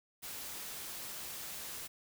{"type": "noise", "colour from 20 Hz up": "white", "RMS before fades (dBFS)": -44, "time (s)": [0.22, 1.88], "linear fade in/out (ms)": 20, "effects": []}